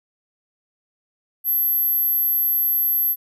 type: tone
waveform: sine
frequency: 12230 Hz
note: G9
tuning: 44 cents flat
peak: -16 dBFS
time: 1.44-3.16 s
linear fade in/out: 50 ms
effects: tanh soft clip ceiling -12 dBFS